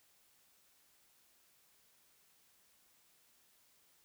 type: silence
effects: white hiss -70 dBFS RMS until 4.04 s